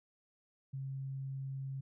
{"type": "tone", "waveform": "sine", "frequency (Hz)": 135, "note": "C#3", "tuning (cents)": -45, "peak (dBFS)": -38, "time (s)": [0.73, 1.81], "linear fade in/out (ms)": 10, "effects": []}